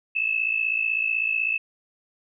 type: tone pair together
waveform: sine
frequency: 2591 / 2647 Hz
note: E7 / E7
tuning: -30 / +7 cents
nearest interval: unison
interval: 37 cents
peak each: -24 / -25 dBFS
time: 0.15-1.58 s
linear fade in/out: 10 ms
effects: none